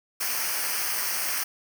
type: noise with comb filter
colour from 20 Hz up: white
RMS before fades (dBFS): -28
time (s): 0.2-1.44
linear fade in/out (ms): 10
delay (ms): 0.27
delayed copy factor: -0.75
effects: none